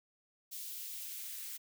blue noise with high-pass filter sweep, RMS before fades -44 dBFS, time 0.51-1.58 s, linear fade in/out 20 ms, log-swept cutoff 3400 to 1700 Hz, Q 1.1, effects none

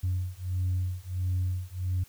sine beating tone pair, 90.6 / 92.1 Hz, F#2 / F#2, -36 / -7 cents, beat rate 1.5 Hz, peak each -29 dBFS, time 0.03-2.04 s, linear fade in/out 10 ms, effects tanh soft clip ceiling -22 dBFS + white hiss -57 dBFS RMS until 2.08 s

